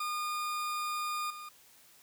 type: tone with level steps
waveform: 40% pulse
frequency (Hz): 1217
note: D#6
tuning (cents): -39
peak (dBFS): -32 / -42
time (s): 0-1.49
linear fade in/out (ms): 5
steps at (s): 1.3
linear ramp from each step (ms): 5
effects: white hiss -60 dBFS RMS until 2.02 s + high-pass 60 Hz 12 dB/octave